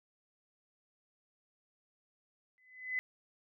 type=tone with exponential growth; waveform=sine; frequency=2018 Hz; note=B6; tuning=37 cents sharp; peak=-29 dBFS; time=2.58-2.99 s; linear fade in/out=0 ms; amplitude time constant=89 ms; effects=none